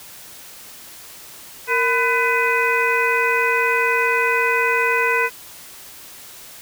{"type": "harmonic tone with a mistuned harmonic", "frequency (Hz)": 501, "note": "B4", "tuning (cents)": 25, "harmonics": [1, 2, 3, 4, 5], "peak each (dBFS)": [-22, -22, -22, -22, -22], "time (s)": [1.67, 5.3], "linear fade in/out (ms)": 50, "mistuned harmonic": 1, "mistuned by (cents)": -130, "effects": ["white hiss -40 dBFS RMS until 6.61 s"]}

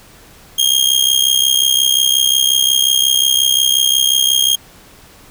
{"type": "tone with amplitude modulation", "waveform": "sawtooth", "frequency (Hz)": 3235, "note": "G#7", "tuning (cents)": -46, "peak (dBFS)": -4, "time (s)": [0.58, 4.56], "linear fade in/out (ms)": 10, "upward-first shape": "sine", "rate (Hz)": 65.6, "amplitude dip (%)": 80, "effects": ["pink hiss -43 dBFS RMS until 5.3 s"]}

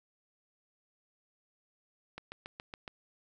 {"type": "click train", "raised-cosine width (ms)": 0.3, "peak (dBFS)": -26, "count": 6, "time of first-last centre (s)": [2.18, 2.878], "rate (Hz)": 7.16, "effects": []}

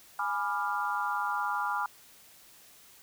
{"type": "chord", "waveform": "sine", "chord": "G# diminished seventh", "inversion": "none", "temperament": "equal with one note detuned", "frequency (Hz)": [830.6, 987.8, 1190.4, 1396.9], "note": ["G#5", "B5", "D6", "F6"], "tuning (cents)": [0, 0, 23, 0], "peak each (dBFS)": -34, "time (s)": [0.19, 1.86], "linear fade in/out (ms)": 2, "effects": ["white hiss -56 dBFS RMS until 3.02 s"]}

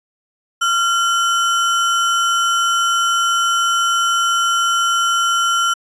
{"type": "tone with sample-and-hold", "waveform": "sine", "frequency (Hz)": 1377, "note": "F6", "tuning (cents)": -25, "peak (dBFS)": -13, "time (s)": [0.61, 5.74], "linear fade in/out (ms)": 10, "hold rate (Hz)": 4410, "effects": ["resampled to 22050 Hz"]}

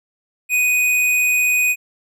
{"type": "tone with hard clipping", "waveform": "sine", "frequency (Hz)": 2489, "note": "D#7", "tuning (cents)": 0, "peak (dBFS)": -15, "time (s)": [0.49, 1.76], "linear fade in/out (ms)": 50, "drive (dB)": 16, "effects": []}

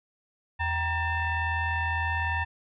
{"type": "tone with frequency modulation", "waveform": "sine", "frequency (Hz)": 940, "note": "A#5", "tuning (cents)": 14, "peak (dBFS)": -25, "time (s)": [0.59, 2.45], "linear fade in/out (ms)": 20, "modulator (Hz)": 859, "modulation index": 1.6, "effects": []}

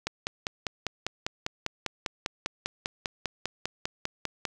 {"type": "click train", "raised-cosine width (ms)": 0.2, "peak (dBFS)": -12, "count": 23, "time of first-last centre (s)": [0.07, 4.452], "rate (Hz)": 5.02, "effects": []}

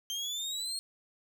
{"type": "exponential sweep", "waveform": "30% pulse", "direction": "up", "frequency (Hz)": [3136, 4298], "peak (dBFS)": -31, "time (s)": [0.1, 0.79], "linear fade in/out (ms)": 0, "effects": []}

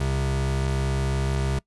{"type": "tone pair together", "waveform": "square", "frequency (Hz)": [66.77, 132.8], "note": ["C2", "C3"], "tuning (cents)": [36, 26], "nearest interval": "octave", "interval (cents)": 1190, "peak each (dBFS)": -26, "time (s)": [0, 1.59], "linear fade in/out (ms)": 5, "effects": ["noise-tail reverb RT60 0.1 s tail -22 dB re dry", "resampled to 24000 Hz"]}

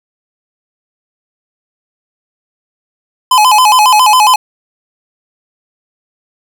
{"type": "tone with vibrato", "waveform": "square", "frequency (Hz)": 929, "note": "A#5", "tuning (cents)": -6, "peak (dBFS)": -5, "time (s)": [3.31, 4.36], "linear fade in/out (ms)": 5, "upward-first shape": "square", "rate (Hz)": 7.3, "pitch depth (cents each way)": 160, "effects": []}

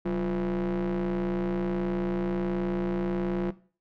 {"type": "ring-modulated tone", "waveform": "square", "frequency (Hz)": 79.9, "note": "D#2", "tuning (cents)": 47, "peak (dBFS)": -24, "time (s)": [0.05, 3.51], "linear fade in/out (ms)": 10, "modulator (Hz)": 269, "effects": ["noise-tail reverb RT60 0.4 s tail -17 dB re dry", "low-pass 2000 Hz 12 dB/octave"]}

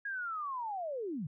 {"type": "linear sweep", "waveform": "sine", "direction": "down", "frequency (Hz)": [1661.2, 130.81], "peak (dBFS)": -35, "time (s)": [0.05, 1.27], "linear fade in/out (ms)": 5, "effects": []}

